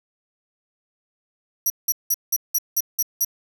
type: tone bursts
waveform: 10% pulse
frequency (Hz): 5800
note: F#8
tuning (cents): -35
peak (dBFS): -12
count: 8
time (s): 1.66-3.248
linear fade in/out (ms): 5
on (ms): 41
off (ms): 180
effects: none